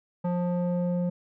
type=tone with low-pass filter sweep; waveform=square; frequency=176.8 Hz; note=F3; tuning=22 cents sharp; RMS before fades=-27 dBFS; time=0.24-1.1 s; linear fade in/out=10 ms; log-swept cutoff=840 to 440 Hz; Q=1.7; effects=none